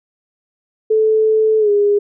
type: tone with pitch glide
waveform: sine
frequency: 436.5 to 409.6 Hz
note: A4 to G#4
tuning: -14 to -24 cents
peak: -10 dBFS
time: 0.9-1.99 s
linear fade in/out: 10 ms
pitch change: -110 cents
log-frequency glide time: 1.59-1.7 s
effects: none